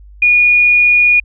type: tone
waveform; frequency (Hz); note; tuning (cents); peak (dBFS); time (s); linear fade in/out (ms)
sine; 2445; D#7; -31; -6; 0.22-1.2; 5
effects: added 50 Hz sine -35 dBFS peak until 1.24 s